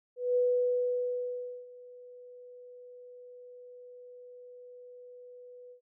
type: tone with ADSR envelope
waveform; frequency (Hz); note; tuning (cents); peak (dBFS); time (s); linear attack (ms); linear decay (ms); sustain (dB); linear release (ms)
sine; 493.9; B4; 0; -23; 0.16-5.81; 200; 1300; -24; 98
effects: none